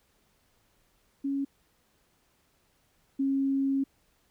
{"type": "tone pair in turn", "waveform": "sine", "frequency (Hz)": [276.8, 272.4], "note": ["C#4", "C#4"], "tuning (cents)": [-2, -30], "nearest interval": "unison", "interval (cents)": 28, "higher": "first", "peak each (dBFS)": [-27, -24], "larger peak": "second", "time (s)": [[1.24, 1.45], [3.19, 3.84]], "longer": "second", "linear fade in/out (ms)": 10, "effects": ["pink hiss -69 dBFS RMS until 4.3 s"]}